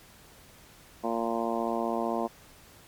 harmonic tone, 115.5 Hz, A#2, 16 cents flat, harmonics 2 / 3 / 4 / 5 / 6 / 7 / 8 / 9, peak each -33 / -34 / -36 / -35 / -33 / -39 / -37 / -38 dBFS, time 1.03-2.28 s, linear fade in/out 20 ms, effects pink hiss -54 dBFS RMS until 2.87 s + MP3 96 kbps

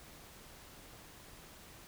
silence, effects pink hiss -55 dBFS RMS until 1.87 s

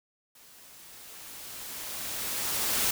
white noise with level ramp, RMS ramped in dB -55 to -26 dBFS, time 0.35-2.91 s, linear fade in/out 5 ms, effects none

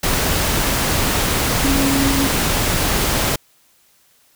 sine tone in noise, 274.1 Hz, C#4, 19 cents flat, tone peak -17 dBFS, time 1.64-2.27 s, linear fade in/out 5 ms, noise pink, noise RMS -18 dBFS, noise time 0.03-3.36 s, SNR -2 dB, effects white hiss -56 dBFS RMS until 4.35 s

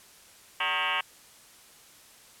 sine tone with frequency modulation, 1936 Hz, B6, 35 cents flat, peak -25 dBFS, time 0.6-1.01 s, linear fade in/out 5 ms, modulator 169 Hz, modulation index 6.6, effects white hiss -54 dBFS RMS until 2.4 s + low-pass 12000 Hz 12 dB/octave

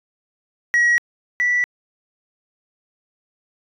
sine tone pair in turn, 1910 / 1960.3 Hz, A#6 / B6, +42 / -13 cents, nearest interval unison, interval 45 cents, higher second, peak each -10 / -14 dBFS, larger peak first, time 0.74-0.98 / 1.4-1.64 s, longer neither, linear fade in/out 0 ms, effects tanh soft clip ceiling -12 dBFS

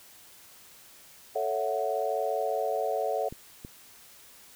sine chord, F# minor seventh, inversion first, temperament equal, 440 / 554.4 / 659.3 / 740 Hz, A4 / C#5 / E5 / F#5, 0 / 0 / 0 / 0 cents, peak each -32 dBFS, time 1.35-3.29 s, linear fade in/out 10 ms
clicks, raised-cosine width 3 ms, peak -27 dBFS, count 2, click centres 3.325 / 3.649 s
effects white hiss -53 dBFS RMS until 4.55 s

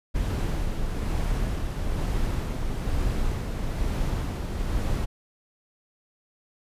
brown noise with tremolo, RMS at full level -25 dBFS, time 0.14-5.06 s, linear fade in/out 20 ms, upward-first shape sine, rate 1.1 Hz, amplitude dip 35%, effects resampled to 32000 Hz

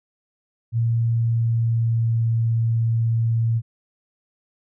sine tone with pitch glide, 115.8 to 114.54 Hz, A#2 to A#2, -11 to -30 cents, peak -17 dBFS, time 0.72-3.62 s, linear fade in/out 50 ms, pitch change -19 cents, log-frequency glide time 1.07-2.24 s, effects none

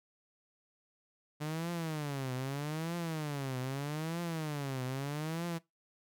sawtooth tone with vibrato, 148.2 Hz, D3, 16 cents sharp, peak -31 dBFS, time 1.4-5.59 s, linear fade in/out 20 ms, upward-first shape triangle, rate 0.8 Hz, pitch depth 280 cents each way, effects noise-tail reverb RT60 0.2 s tail -21 dB re dry

